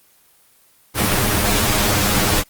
pink noise with comb filter, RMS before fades -17 dBFS, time 0.94-2.44 s, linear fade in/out 50 ms, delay 9.7 ms, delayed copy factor +0.9, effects white hiss -54 dBFS RMS until 2.49 s + Opus 24 kbps

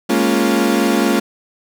35% pulse chord, Bb minor seventh, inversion third, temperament equal with one note detuned, 208.5 / 233.1 / 277.2 / 349.2 Hz, Ab3 / Bb3 / Db4 / F4, +7 / 0 / 0 / 0 cents, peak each -17 dBFS, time 0.09-1.2 s, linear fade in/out 10 ms, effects none

